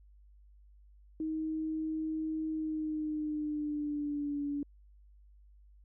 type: tone with pitch glide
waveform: sine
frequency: 315 to 287.2 Hz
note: D#4 to D4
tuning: +21 to -39 cents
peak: -32 dBFS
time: 1.2-4.63 s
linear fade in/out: 2 ms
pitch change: -160 cents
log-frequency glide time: 2.5-4.43 s
effects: added 50 Hz sine -56 dBFS peak until 5.84 s